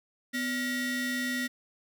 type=ring-modulated tone; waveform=45% pulse; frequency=829 Hz; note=G#5; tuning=3 cents flat; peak=-26 dBFS; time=0.33-1.48 s; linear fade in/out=20 ms; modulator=1080 Hz; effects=none